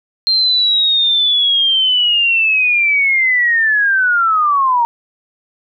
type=linear sweep; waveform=sine; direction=down; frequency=4186 to 922 Hz; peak=-10 dBFS; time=0.27-4.85 s; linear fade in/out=0 ms; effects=none